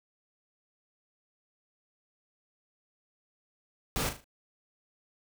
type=noise with echo; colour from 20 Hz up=pink; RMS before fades=-31 dBFS; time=3.96-4.09 s; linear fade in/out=0 ms; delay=38 ms; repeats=4; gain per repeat=-8 dB; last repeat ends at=4.242 s; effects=none